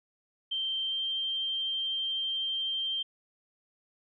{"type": "tone with pitch glide", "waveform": "sine", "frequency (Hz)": [3136, 3154], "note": ["G7", "G7"], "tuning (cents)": [0, 10], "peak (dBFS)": -29, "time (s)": [0.51, 3.03], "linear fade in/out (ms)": 10, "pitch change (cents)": 10, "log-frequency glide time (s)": [0.86, 0.98], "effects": []}